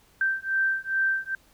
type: beating tone pair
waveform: sine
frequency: 1563 / 1565.4 Hz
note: G6 / G6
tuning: -6 / -3 cents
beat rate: 2.4 Hz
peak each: -26 dBFS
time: 0.21-1.35 s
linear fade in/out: 2 ms
effects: pink hiss -60 dBFS RMS until 1.53 s